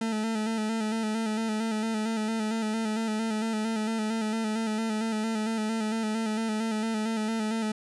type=tone with vibrato; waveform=40% pulse; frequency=220 Hz; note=A3; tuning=in tune; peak=-26 dBFS; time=0.01-7.72 s; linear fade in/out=5 ms; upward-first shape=square; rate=4.4 Hz; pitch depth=39 cents each way; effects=resampled to 24000 Hz